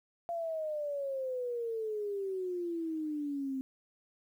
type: exponential sweep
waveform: sine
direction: down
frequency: 690 to 261.6 Hz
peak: -33 dBFS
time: 0.29-3.61 s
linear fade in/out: 0 ms
effects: 11-bit